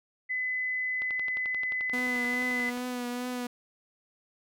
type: tone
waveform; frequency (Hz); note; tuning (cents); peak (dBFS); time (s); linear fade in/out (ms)
sine; 2015; B6; +34; -28; 0.29-2.71; 20
type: click train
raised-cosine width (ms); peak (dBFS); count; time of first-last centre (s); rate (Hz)
0.3; -26; 21; 1.02-2.774; 11.4
type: tone with vibrato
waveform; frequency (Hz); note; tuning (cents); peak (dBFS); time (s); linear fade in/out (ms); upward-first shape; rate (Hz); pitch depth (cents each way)
sawtooth; 246.5; B3; -3; -28; 1.93-3.47; 5; triangle; 2.4; 30
effects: none

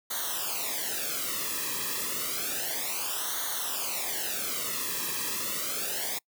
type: noise with flanger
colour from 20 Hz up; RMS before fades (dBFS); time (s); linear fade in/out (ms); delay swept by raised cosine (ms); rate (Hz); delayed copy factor
white; -32; 0.1-6.19; 10; 0.39 to 1.39; 0.3; -0.9
effects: noise-tail reverb RT60 0.1 s tail -26 dB re dry

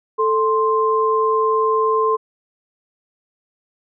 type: tone pair together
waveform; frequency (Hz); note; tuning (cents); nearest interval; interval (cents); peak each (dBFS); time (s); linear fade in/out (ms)
sine; 440 / 1048.4; A4 / C6; 0 / +3; octave + minor third; 1503; -17; 0.18-2.17; 20
effects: none

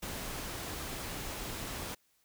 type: noise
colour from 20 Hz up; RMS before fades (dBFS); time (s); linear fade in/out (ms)
pink; -40; 0.02-1.95; 10
effects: white hiss -72 dBFS RMS until 2.24 s

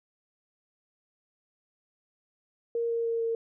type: tone with pitch steps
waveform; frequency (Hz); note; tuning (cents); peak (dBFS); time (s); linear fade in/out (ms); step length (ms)
sine; 466.2 / 463.2 / 460.3 / 457.4; A#4 / A#4 / A#4 / A#4; 0 / -11 / -22 / -33; -26; 2.75-3.35; 2; 150
effects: none

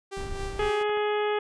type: tone with tremolo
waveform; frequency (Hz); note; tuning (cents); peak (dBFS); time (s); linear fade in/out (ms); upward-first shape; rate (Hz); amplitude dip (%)
sawtooth; 392; G4; 0; -29; 0.11-0.84; 20; sine; 3.9; 45
type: noise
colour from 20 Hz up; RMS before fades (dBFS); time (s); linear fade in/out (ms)
brown; -35; 0.17-0.7; 0
type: harmonic tone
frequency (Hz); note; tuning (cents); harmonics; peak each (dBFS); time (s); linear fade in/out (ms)
419; G#4; +15; 1 / 2 / 3 / 4 / 5 / 6 / 7 / 8; -25 / -31 / -35 / -37 / -39 / -41 / -42 / -43; 0.59-1.39; 5
type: clicks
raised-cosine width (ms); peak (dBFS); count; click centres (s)
0.5; -26; 4; 0.629 / 0.813 / 0.895 / 0.973
effects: resampled to 22050 Hz

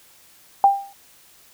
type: tone with exponential decay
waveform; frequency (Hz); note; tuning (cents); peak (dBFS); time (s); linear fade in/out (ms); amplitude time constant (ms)
sine; 794; G5; +22; -7; 0.64-0.93; 1; 63
effects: white hiss -52 dBFS RMS until 1.53 s

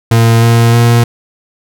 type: tone with pitch steps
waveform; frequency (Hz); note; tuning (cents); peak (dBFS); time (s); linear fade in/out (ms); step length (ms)
40% pulse; 114.8 / 116.4 / 118.03; A#2 / A#2 / A#2; -26 / -2 / +22; -4; 0.11-1.04; 5; 310
effects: none

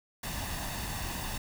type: noise with comb filter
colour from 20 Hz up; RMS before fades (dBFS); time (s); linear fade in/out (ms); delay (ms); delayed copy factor
pink; -36; 0.23-1.38; 5; 1.1; +0.55
effects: none

